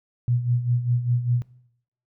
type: tone with tremolo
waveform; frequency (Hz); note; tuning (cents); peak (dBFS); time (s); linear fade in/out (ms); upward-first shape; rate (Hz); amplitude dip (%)
sine; 121.6; B2; -26; -17; 0.28-1.42; 0; sine; 5; 70
effects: noise-tail reverb RT60 0.7 s tail -19 dB re dry